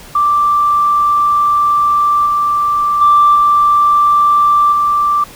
sine tone with level steps, 1174.7 Hz, D6, in tune, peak -8 / -10 / -4 / -6 / -9 dBFS, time 0.15-5.24 s, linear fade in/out 5 ms, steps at 2.26 / 3.01 / 3.35 / 4.72 s, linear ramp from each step 5 ms, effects tanh soft clip ceiling 0 dBFS + pink hiss -36 dBFS RMS until 5.35 s

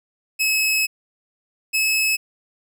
sawtooth tone pair in turn, 2577 / 2587 Hz, E7 / E7, -40 / -33 cents, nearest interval unison, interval 7 cents, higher second, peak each -14 dBFS, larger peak neither, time 0.39-0.87 / 1.73-2.17 s, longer first, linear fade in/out 20 ms, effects none

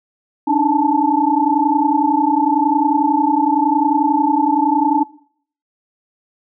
sine tone cluster, 284.5 / 305.4 / 861 / 892 Hz, C#4 / D#4 / A5 / A5, +45 / -32 / -38 / +23 cents, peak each -18 dBFS, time 0.47-5.04 s, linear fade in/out 10 ms, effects noise-tail reverb RT60 0.6 s tail -20 dB re dry

